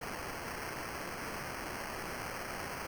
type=noise with sample-and-hold; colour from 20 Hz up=white; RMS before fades=-41 dBFS; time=0.01-2.87 s; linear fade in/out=10 ms; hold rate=3675 Hz; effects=none